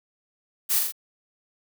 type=noise with echo; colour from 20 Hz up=blue; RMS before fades=-23 dBFS; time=0.69-0.8 s; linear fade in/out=20 ms; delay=41 ms; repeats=3; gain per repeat=-3 dB; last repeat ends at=0.923 s; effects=none